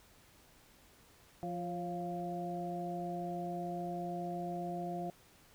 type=harmonic tone with a mistuned harmonic; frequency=174.61 Hz; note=F3; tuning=in tune; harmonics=1 / 2 / 3 / 4; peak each=-41 / -43 / -48 / -40 dBFS; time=1.43-5.1 s; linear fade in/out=0 ms; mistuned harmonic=3; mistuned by=+64 cents; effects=pink hiss -63 dBFS RMS until 5.54 s

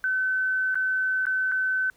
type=tone with dropouts; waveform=sine; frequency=1522 Hz; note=F#6; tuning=48 cents sharp; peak=-22 dBFS; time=0.04-1.9 s; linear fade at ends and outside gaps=1 ms; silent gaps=0.745-0.755 / 1.255-1.267 / 1.516-1.52 s; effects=pink hiss -62 dBFS RMS until 1.96 s

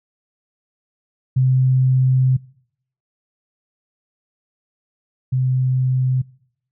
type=tone pair in turn; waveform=sine; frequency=129.7 / 128.96 Hz; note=C3 / C3; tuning=-15 / -25 cents; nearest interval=unison; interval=10 cents; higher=first; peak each=-12 / -15 dBFS; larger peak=first; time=1.36-2.37 / 5.32-6.22 s; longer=first; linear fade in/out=10 ms; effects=noise-tail reverb RT60 0.7 s tail -24 dB re dry

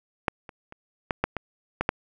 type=clicks; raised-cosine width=0.5 ms; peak=-7 / -25 / -27 / -9 / -7 / -14 / -9 / -6 dBFS; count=8; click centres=0.282 / 0.492 / 0.724 / 1.108 / 1.24 / 1.367 / 1.81 / 1.891 s; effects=none

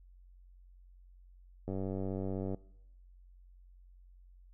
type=click train; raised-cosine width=2 ms; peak=-25 dBFS; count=84; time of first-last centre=1.68-2.545 s; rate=95.9 Hz; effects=noise-tail reverb RT60 0.8 s tail -22 dB re dry + added 45 Hz sine -55 dBFS peak until 4.53 s

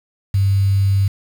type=tone with quantisation; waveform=sine; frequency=98 Hz; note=G2; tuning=in tune; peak=-12 dBFS; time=0.34-1.08 s; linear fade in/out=5 ms; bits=6; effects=none

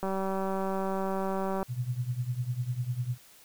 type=click train; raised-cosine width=1 ms; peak=-19 dBFS; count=308; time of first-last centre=0.03-1.629 s; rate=192 Hz
type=tone with tremolo; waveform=sine; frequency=123.47 Hz; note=B2; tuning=in tune; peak=-25 dBFS; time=1.68-3.18 s; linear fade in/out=50 ms; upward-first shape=triangle; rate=10 Hz; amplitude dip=90%
effects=white hiss -56 dBFS RMS until 3.44 s

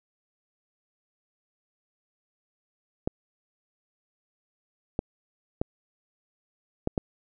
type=clicks; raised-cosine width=2 ms; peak=-12 dBFS; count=5; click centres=3.075 / 4.991 / 5.615 / 6.874 / 6.978 s; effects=none

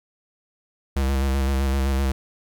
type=tone with vibrato; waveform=square; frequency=67.5 Hz; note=C#2; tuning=45 cents flat; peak=-20 dBFS; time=0.96-2.12 s; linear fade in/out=5 ms; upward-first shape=square; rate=7.8 Hz; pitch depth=32 cents each way; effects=10-bit

